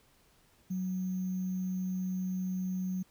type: tone with sample-and-hold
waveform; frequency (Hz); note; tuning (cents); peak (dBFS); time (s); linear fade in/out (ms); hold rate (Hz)
sine; 185.2; F#3; +2; -31; 0.7-3.03; 10; 6300
effects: pink hiss -66 dBFS RMS until 3.1 s